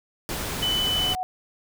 pink noise, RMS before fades -30 dBFS, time 0.29-1.15 s, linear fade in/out 0 ms
sine tone, 3000 Hz, F#7, 23 cents sharp, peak -22 dBFS, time 0.62-1.14 s, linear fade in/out 10 ms
sine tone with exponential growth, 740 Hz, F#5, in tune, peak -23 dBFS, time 0.72-1.23 s, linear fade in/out 0 ms, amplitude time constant 110 ms
effects none

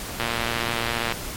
click train, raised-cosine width 0.3 ms, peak -8 dBFS, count 109, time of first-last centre 0.2-1.123 s, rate 117 Hz, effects pink hiss -33 dBFS RMS until 1.36 s + MP3 64 kbps

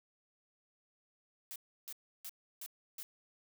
blue noise bursts, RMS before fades -45 dBFS, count 5, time 1.51-3.03 s, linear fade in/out 0 ms, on 48 ms, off 320 ms, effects none

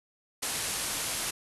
white low-pass noise, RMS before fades -33 dBFS, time 0.42-1.31 s, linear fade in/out 10 ms, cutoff 12000 Hz, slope 96 dB/octave, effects none

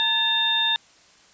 harmonic tone with a mistuned harmonic, 910 Hz, A#5, 42 cents flat, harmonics 1 / 2 / 3 / 4, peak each -29 / -27 / -32 / -20 dBFS, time 0-0.76 s, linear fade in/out 0 ms, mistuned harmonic 2, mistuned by -90 cents, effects white hiss -54 dBFS RMS until 1.33 s + resampled to 16000 Hz

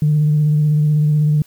sine tone with vibrato, 150.7 Hz, D3, 45 cents sharp, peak -10 dBFS, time 0.02-1.42 s, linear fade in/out 2 ms, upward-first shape triangle, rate 16 Hz, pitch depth 30 cents each way, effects tanh soft clip ceiling -7 dBFS + white hiss -51 dBFS RMS until 1.46 s

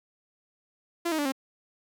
sawtooth tone with pitch steps, 341.1 / 314.6 / 290.2 / 267.6 Hz, F4 / D#4 / D4 / C4, -41 / +19 / -21 / +39 cents, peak -22 dBFS, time 1.05-1.322 s, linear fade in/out 10 ms, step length 68 ms, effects none

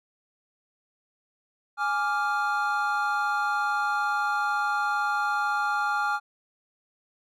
triangle chord, D diminished, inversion second, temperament equal, 830.6 / 1174.7 / 1396.9 Hz, Ab5 / D6 / F6, 0 / 0 / 0 cents, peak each -26 / -29 / -25 dBFS, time 1.77-6.2 s, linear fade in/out 50 ms, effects none

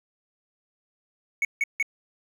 triangle tone bursts, 2217 Hz, C#7, in tune, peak -19 dBFS, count 3, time 1.42-1.827 s, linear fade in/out 2 ms, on 29 ms, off 160 ms, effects none

